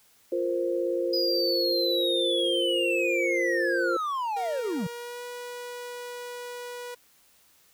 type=chord; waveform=sine; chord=F suspended fourth; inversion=none; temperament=just; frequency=349.2 / 465.6 / 523.8 Hz; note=F4 / Bb4 / C5; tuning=0 / -2 / +2 cents; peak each=-28 / -32 / -28 dBFS; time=0.32-3.97 s; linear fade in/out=5 ms
type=linear sweep; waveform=triangle; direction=down; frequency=4978 to 151.4 Hz; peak=-25 dBFS; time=1.13-4.87 s; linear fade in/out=5 ms
type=tone with pitch glide; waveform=sawtooth; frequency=466.2 to 487.7 Hz; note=A#4 to B4; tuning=0 to -22 cents; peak=-32 dBFS; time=4.36-6.95 s; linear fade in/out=10 ms; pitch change=+78 cents; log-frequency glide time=4.67-5.24 s
effects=white hiss -61 dBFS RMS until 7.73 s